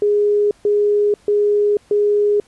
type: tone bursts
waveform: sine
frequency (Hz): 413.6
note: G#4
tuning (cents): -7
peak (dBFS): -12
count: 4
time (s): 0.02-2.4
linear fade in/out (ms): 2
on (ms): 490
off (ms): 140
effects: pink hiss -53 dBFS RMS until 2.47 s + resampled to 24000 Hz